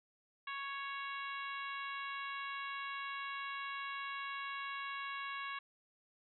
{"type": "harmonic tone", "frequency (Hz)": 554.4, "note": "C#5", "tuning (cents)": 0, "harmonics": [2, 3, 4, 5, 6, 7], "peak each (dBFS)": [-43, -46, -48, -49, -54, -55], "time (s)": [0.47, 5.59], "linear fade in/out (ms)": 5, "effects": []}